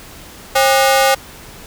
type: ring-modulated tone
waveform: sawtooth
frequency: 670 Hz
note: E5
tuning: 28 cents sharp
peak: -3 dBFS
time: 0.55-1.15 s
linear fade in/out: 10 ms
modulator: 132 Hz
effects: pink hiss -37 dBFS RMS until 1.66 s